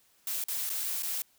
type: noise with dropouts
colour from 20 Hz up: blue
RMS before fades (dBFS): -33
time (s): 0.27-1.22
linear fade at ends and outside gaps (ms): 2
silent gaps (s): 0.44-0.483 / 0.694-0.7 / 1.024-1.031
effects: white hiss -66 dBFS RMS until 1.38 s